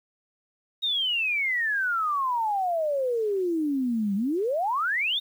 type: exponential two-way sweep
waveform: sine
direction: down then up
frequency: 3776 to 192.3 to 3759 Hz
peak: -23 dBFS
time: 0.82-5.2 s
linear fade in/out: 20 ms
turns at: 4.15 s
effects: 9-bit